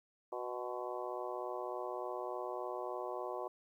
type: harmonic tone with a mistuned harmonic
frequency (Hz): 123.47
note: B2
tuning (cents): 0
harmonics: 3 / 4 / 5 / 6 / 7 / 8 / 9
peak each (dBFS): -44 / -45 / -44 / -47 / -48 / -47 / -50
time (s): 0.32-3.48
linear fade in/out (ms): 5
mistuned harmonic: 8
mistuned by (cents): +47
effects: 12-bit